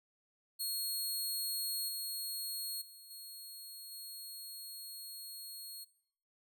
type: tone with level steps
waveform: 15% pulse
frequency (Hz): 4300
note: C8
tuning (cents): +47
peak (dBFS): -29 / -32 / -47 / -41 / -39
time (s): 0.59-5.85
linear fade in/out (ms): 20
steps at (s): 1.88 / 2.81 / 3.1 / 3.91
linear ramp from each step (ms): 10
effects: noise-tail reverb RT60 0.6 s tail -17 dB re dry